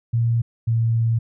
sine tone pair in turn, 116.54 / 114.6 Hz, A#2 / A#2, 0 / -29 cents, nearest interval unison, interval 29 cents, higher first, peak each -16 dBFS, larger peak neither, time 0.13-0.42 / 0.67-1.19 s, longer second, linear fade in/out 10 ms, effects none

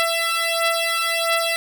10% pulse beating tone pair, 667 / 668.5 Hz, E5 / E5, +20 / +24 cents, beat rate 1.5 Hz, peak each -14 / -13 dBFS, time 0-1.56 s, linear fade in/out 0 ms, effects none

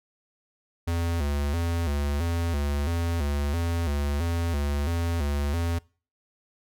square tone with vibrato, 78 Hz, D#2, 5 cents sharp, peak -25 dBFS, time 0.87-5.79 s, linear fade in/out 10 ms, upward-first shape square, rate 1.5 Hz, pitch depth 140 cents each way, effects noise-tail reverb RT60 0.4 s tail -24 dB re dry

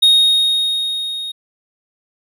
triangle tone with level ramp, 3729 Hz, A#7, in tune, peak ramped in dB -5 to -22 dBFS, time 0.02-1.32 s, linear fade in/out 10 ms, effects none

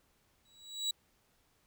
35% pulse tone with exponential growth, 3900 Hz, B7, 23 cents flat, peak -27 dBFS, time 0.45-0.91 s, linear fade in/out 5 ms, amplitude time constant 100 ms, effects pink hiss -72 dBFS RMS until 1.66 s

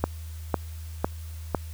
click train, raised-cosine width 1 ms, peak -8 dBFS, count 4, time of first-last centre 0.04-1.548 s, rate 1.99 Hz, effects added 80 Hz sine -35 dBFS peak until 1.73 s + white hiss -51 dBFS RMS until 1.73 s

